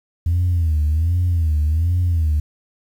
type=tone with vibrato; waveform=sine; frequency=82 Hz; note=E2; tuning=9 cents flat; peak=-13 dBFS; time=0.26-2.4 s; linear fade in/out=5 ms; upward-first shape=sine; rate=1.3 Hz; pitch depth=150 cents each way; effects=tanh soft clip ceiling -12 dBFS + 8-bit